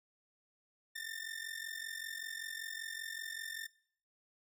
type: ring-modulated tone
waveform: sawtooth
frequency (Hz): 1802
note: A6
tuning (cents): +41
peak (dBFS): -35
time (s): 0.95-3.67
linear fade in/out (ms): 10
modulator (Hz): 22.6
effects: noise-tail reverb RT60 0.6 s tail -21 dB re dry